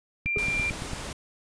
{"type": "click train", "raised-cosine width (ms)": 5, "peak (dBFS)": -21, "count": 7, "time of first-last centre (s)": [0.26, 0.933], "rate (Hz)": 8.91}
{"type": "tone", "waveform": "sine", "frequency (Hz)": 2376, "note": "D7", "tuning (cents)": 20, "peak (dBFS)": -25, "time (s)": [0.26, 0.7], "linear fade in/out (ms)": 0}
{"type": "tone with exponential decay", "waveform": "triangle", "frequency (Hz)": 415.3, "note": "G#4", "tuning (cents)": 0, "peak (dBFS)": -23, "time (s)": [0.36, 0.45], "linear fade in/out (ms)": 1, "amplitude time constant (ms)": 18}
{"type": "noise", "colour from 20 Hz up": "pink", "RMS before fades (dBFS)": -36, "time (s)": [0.38, 1.13], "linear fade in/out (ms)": 5}
{"effects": ["resampled to 22050 Hz"]}